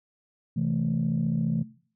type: chord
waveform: sine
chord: A minor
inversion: first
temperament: equal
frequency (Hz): 130.81 / 164.81 / 220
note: C3 / E3 / A3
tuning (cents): 0 / 0 / 0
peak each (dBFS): -29 / -26 / -28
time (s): 0.56-1.63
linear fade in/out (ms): 10
effects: noise-tail reverb RT60 0.5 s tail -19 dB re dry + tanh soft clip ceiling -17 dBFS